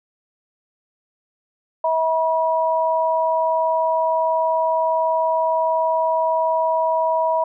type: tone pair together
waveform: sine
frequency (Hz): 645 / 966.4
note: E5 / B5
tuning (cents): -38 / -38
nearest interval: perfect fifth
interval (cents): 700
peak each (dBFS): -19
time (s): 1.84-7.44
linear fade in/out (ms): 5
effects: none